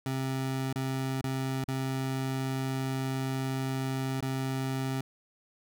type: tone with dropouts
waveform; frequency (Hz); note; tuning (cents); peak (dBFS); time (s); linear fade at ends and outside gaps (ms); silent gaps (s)
25% pulse; 132.7; C3; +25; -26; 0.06-5.01; 2; 0.728-0.758 / 1.213-1.241 / 1.642-1.682 / 4.206-4.225
effects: none